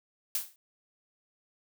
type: noise with exponential decay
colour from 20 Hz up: blue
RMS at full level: -27 dBFS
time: 0.35-0.56 s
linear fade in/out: 1 ms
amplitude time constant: 44 ms
effects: none